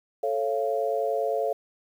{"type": "chord", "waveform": "sine", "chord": "A augmented", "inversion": "none", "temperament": "just", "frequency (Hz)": [440, 550, 687.5], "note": ["A4", "C#5", "E#5"], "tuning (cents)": [0, -14, -27], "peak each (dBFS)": -28, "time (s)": [0.23, 1.53], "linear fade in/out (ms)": 5, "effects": ["9-bit"]}